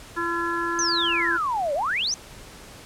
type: harmonic tone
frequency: 340 Hz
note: F4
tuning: 46 cents flat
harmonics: 1 / 3 / 4 / 5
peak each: -29 / -29 / -29 / -29 dBFS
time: 0.16-1.38 s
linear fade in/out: 20 ms
type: exponential two-way sweep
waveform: sine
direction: down then up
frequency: 6350 to 545 to 6350 Hz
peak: -22 dBFS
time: 0.79-2.14 s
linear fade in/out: 0 ms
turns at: 1.74 s
effects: pink hiss -44 dBFS RMS until 2.85 s + low-pass 11000 Hz 12 dB/octave